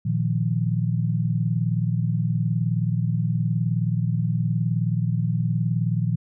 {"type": "chord", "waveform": "sine", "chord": "Bb suspended fourth", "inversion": "none", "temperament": "equal", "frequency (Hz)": [116.54, 155.56, 174.61], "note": ["Bb2", "Eb3", "F3"], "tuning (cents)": [0, 0, 0], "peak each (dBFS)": [-23, -25, -26], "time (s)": [0.05, 6.16], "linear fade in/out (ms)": 10, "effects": []}